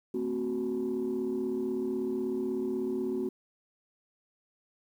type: chord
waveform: sine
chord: F# diminished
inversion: first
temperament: equal with one note detuned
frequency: 225.4 / 261.6 / 370 Hz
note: A3 / C4 / F#4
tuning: +42 / 0 / 0 cents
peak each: -35 / -33 / -30 dBFS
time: 0.14-3.29 s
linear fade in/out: 5 ms
effects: tanh soft clip ceiling -24 dBFS + 10-bit